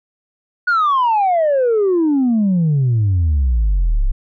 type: exponential sweep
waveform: sine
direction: down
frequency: 1480 to 31.1 Hz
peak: -10 dBFS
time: 0.67-4.12 s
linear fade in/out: 10 ms
effects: tanh soft clip ceiling -10 dBFS